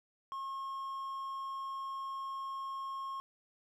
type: tone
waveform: triangle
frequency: 1080 Hz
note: C#6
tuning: 45 cents flat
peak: -36 dBFS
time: 0.32-3.2 s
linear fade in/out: 0 ms
effects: none